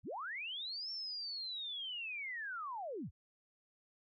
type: linear two-way sweep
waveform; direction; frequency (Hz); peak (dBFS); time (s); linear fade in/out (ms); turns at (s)
sine; up then down; 42.8 to 5460 to 45.49; -40; 0.03-3.11; 50; 0.91
effects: none